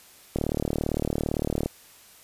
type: click train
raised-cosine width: 2 ms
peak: -12 dBFS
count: 50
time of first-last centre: 0.36-1.66 s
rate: 37.7 Hz
effects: white hiss -52 dBFS RMS until 2.23 s + resampled to 32000 Hz